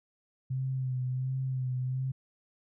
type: tone with vibrato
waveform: sine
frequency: 129.5 Hz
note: C3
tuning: 17 cents flat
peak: -29 dBFS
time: 0.5-2.12 s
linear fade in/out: 10 ms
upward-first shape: sine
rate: 1.4 Hz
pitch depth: 34 cents each way
effects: none